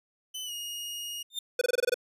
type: tone with pitch glide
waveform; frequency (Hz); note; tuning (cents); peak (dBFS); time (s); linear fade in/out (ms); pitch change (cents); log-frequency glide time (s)
sawtooth; 3028 to 2868; F#7 to F7; +39 to +45; -32; 0.34-1.23; 10; -94; 0.44-0.52
type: tone with exponential growth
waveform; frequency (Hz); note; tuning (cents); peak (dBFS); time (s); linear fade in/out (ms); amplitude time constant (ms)
40% pulse; 3616; A7; +47; -26; 1.3-1.39; 5; 19
type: tone bursts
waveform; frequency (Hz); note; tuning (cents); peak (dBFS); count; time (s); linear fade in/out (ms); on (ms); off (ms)
square; 495.6; B4; +6; -23; 8; 1.59-1.943; 5; 24; 23
effects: resampled to 32000 Hz